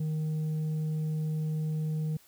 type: tone with tanh clipping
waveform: triangle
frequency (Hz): 155.56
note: D#3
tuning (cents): 0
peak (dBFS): -29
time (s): 0-2.17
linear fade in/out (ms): 5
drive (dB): 8
effects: white hiss -60 dBFS RMS until 2.27 s